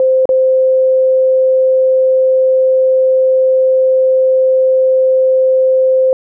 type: tone with dropouts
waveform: sine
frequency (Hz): 521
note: C5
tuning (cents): -7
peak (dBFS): -7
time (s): 0-6.13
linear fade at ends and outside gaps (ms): 1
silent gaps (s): 0.255-0.291
effects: none